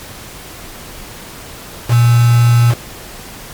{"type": "tone with quantisation", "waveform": "sine", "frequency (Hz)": 118.8, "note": "A#2", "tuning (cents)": 33, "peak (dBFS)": -6, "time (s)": [1.88, 2.75], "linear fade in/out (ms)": 50, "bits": 3, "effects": ["pink hiss -32 dBFS RMS until 3.53 s", "MP3 96 kbps"]}